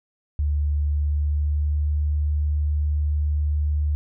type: tone with pitch glide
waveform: sine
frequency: 73.42 to 74.4 Hz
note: D2 to D2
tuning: 0 to +23 cents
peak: -19 dBFS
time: 0.39-3.95 s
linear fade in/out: 0 ms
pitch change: +23 cents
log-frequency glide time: 0.83-1.92 s
effects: none